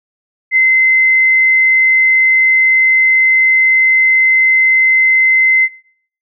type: tone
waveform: sine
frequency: 2061 Hz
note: C7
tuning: 27 cents flat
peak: -6 dBFS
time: 0.51-5.69 s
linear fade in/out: 50 ms
effects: noise-tail reverb RT60 0.6 s tail -23 dB re dry